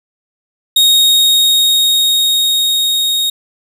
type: tone with level ramp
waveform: 40% pulse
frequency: 3736 Hz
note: A#7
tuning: 3 cents sharp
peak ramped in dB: -5 to -11 dBFS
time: 0.76-3.3 s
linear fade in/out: 5 ms
effects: none

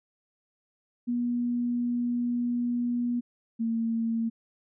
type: tone pair in turn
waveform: sine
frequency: 241.4 / 227.9 Hz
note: B3 / A#3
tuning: -39 / -39 cents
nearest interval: minor second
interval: 100 cents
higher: first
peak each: -25 dBFS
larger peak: neither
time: 1.07-3.21 / 3.59-4.3 s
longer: first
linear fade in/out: 20 ms
effects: none

